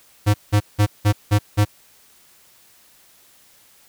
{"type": "tone bursts", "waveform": "square", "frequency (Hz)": 103.83, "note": "G#2", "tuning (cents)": 0, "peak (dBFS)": -13, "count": 6, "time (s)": [0.26, 1.652], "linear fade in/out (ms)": 20, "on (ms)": 82, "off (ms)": 180, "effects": ["white hiss -53 dBFS RMS until 3.88 s"]}